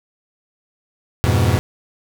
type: chord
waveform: 40% pulse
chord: F diminished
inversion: none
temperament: equal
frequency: 87.31 / 103.83 / 123.47 Hz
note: F2 / Ab2 / Cb3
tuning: 0 / 0 / 0 cents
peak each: -17 dBFS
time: 1.24-1.59 s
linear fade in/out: 0 ms
effects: none